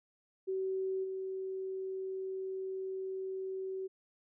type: tone with level steps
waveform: sine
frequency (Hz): 380.2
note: F#4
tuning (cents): +47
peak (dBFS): -32 / -36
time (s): 0.47-3.88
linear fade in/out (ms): 20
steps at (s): 1.03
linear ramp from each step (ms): 20
effects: none